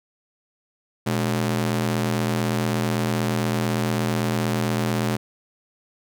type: ring-modulated tone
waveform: sawtooth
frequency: 164.81 Hz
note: E3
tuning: in tune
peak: -14 dBFS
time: 1.06-5.17 s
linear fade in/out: 10 ms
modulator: 44.4 Hz
effects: none